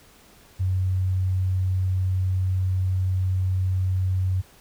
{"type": "tone", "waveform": "sine", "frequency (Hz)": 93.2, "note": "F#2", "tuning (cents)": 13, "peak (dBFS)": -20, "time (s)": [0.59, 4.42], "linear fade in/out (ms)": 20, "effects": ["pink hiss -53 dBFS RMS until 4.6 s"]}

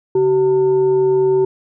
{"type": "tone with frequency modulation", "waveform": "sine", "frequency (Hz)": 381.3, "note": "G4", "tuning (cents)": -48, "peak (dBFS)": -11, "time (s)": [0.15, 1.45], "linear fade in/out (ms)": 5, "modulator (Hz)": 521, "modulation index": 0.3, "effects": []}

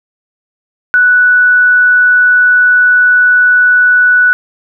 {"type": "tone", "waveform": "sine", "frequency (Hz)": 1480, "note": "F#6", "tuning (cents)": 0, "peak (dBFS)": -4, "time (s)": [0.94, 4.33], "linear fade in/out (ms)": 0, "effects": []}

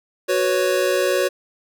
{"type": "chord", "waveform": "square", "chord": "F# suspended fourth", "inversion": "none", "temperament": "equal", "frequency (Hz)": [370, 493.9, 554.4], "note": ["F#4", "B4", "C#5"], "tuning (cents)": [0, 0, 0], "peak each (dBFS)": [-22, -24, -21], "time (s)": [0.28, 1.29], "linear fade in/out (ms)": 20, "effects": []}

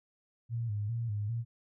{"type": "tone with vibrato", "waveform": "sine", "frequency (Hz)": 110, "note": "A2", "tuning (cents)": 0, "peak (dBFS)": -31, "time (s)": [0.49, 1.45], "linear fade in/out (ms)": 50, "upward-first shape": "square", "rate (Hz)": 2.5, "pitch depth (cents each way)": 100, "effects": []}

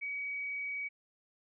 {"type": "tone", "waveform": "sine", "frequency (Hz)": 2266, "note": "C#7", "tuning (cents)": 37, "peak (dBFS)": -35, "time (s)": [0.01, 0.89], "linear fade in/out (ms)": 20, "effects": []}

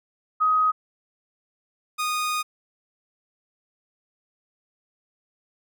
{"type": "tone pair in turn", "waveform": ["sine", "sawtooth"], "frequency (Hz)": [1258, 1235], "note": ["D#6", "D#6"], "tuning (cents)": [19, -13], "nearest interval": "unison", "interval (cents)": 32, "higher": "first", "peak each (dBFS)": [-17, -20], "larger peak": "first", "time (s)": [[0.4, 0.72], [1.98, 2.43]], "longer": "second", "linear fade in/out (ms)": 20, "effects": []}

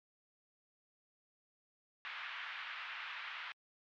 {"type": "band-pass noise", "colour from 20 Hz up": "pink", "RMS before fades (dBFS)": -45, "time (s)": [2.05, 3.52], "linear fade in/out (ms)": 0, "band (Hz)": [1200, 3200], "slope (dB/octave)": 24, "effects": ["low-pass 5000 Hz 12 dB/octave", "MP3 96 kbps"]}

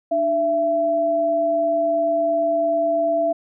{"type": "tone pair together", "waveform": "sine", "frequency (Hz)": [298.5, 669.3], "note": ["D4", "E5"], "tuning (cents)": [28, 26], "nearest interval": "octave + major second", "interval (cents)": 1398, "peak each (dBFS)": [-27, -17], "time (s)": [0.11, 3.33], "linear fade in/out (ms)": 10, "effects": []}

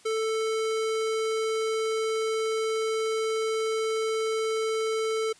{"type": "tone", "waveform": "square", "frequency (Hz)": 441.7, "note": "A4", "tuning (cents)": 7, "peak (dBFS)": -26, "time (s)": [0.05, 5.33], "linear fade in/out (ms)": 10, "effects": ["white hiss -56 dBFS RMS until 5.39 s", "resampled to 22050 Hz"]}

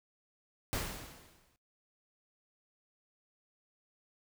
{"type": "noise with exponential decay", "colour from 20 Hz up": "pink", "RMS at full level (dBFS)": -34, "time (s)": [0.73, 1.56], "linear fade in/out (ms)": 0, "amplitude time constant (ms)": 180, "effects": ["noise-tail reverb RT60 0.2 s tail -21 dB re dry"]}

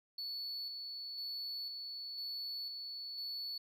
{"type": "tone with tremolo", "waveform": "sine", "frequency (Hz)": 4435, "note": "C#8", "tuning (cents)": 0, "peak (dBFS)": -36, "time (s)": [0.18, 3.58], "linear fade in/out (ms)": 5, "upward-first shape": "square", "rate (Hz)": 1, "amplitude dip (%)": 40, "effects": ["tanh soft clip ceiling -38 dBFS", "MP3 96 kbps"]}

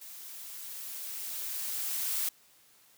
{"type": "noise with level ramp", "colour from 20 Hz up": "blue", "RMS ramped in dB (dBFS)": [-47, -31], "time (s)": [0.01, 2.29], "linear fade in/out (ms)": 5, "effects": ["white hiss -62 dBFS RMS until 2.97 s", "high-pass 80 Hz 12 dB/octave"]}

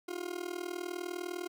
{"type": "tone with amplitude modulation", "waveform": "40% pulse", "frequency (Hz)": 354.3, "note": "F4", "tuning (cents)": 25, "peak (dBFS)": -32, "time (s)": [0.08, 1.48], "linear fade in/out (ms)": 10, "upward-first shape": "sine", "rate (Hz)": 39.9, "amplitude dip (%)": 90, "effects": []}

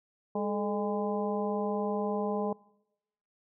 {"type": "harmonic tone with a mistuned harmonic", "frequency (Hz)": 204.1, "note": "G#3", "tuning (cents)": -30, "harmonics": [1, 2, 3, 4, 5], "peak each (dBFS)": [-33, -33, -36, -37, -40], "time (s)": [0.35, 2.53], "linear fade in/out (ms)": 5, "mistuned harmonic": 2, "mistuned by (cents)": 86, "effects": ["noise-tail reverb RT60 0.9 s tail -24 dB re dry"]}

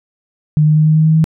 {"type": "tone with pitch steps", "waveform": "sine", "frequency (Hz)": [152.2, 153.35, 154.5, 155.67, 156.84, 158.02, 159.21], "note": ["D#3", "D#3", "D#3", "D#3", "D#3", "D#3", "D#3"], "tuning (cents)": [-38, -25, -12, 1, 14, 27, 40], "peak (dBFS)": -7, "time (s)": [0.57, 1.242], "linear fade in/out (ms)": 0, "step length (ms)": 96, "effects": []}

